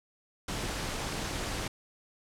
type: noise with amplitude modulation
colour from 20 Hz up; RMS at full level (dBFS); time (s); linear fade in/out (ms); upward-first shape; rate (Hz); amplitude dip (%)
pink; -32; 0.48-1.68; 5; sine; 235; 55
effects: low-pass 9000 Hz 12 dB/octave